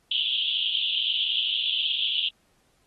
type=band-pass noise; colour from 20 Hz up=pink; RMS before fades=-26 dBFS; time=0.11-2.29 s; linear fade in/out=5 ms; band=2900 to 3500 Hz; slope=96 dB/octave; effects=pink hiss -67 dBFS RMS until 2.86 s + AAC 32 kbps